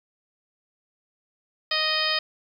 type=harmonic tone; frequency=622.3 Hz; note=D#5; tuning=in tune; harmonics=1 / 2 / 3 / 4 / 5 / 6 / 7 / 8; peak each=-33 / -31 / -29 / -31 / -29 / -31 / -31 / -28 dBFS; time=1.71-2.19 s; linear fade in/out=5 ms; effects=9-bit